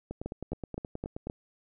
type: two click trains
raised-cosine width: 2 ms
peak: -21 / -23 dBFS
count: 5 / 12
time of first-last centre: 0.26-1.299 / 0.11-1.27 s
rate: 3.85 / 9.48 Hz
effects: none